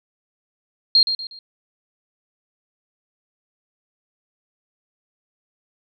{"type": "tone with echo", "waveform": "sine", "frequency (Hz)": 4217, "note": "C8", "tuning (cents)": 13, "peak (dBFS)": -10, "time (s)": [0.95, 1.03], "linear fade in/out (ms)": 2, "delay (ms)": 120, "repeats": 3, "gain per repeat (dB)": -9, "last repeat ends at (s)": 1.39, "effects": []}